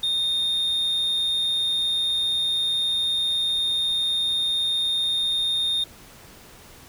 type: tone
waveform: sine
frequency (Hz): 3664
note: A#7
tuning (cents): -31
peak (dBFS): -18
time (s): 0.03-5.84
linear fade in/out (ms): 5
effects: tanh soft clip ceiling -20 dBFS + pink hiss -47 dBFS RMS until 6.88 s